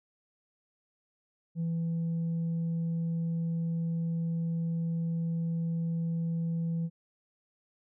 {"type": "tone with tanh clipping", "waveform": "sine", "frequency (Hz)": 166.2, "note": "E3", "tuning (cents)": 15, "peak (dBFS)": -29, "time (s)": [1.55, 6.9], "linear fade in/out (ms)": 50, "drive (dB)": 1, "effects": []}